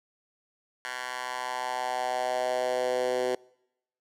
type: tone with high-pass filter sweep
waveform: 10% pulse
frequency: 125.9 Hz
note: B2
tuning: 34 cents sharp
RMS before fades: -30 dBFS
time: 0.85-3.35 s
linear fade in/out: 0 ms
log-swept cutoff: 1300 to 420 Hz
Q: 3.3
effects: noise-tail reverb RT60 0.8 s tail -25 dB re dry + low-pass 10000 Hz 12 dB/octave